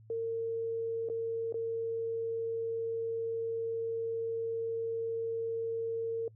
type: tone with dropouts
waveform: sine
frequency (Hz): 456.3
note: A#4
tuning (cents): -37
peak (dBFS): -31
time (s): 0.1-6.28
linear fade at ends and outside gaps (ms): 2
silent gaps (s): 1.088-1.098 / 1.525-1.542
effects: noise-tail reverb RT60 0.1 s tail -25 dB re dry + added 110 Hz sine -54 dBFS peak until 6.35 s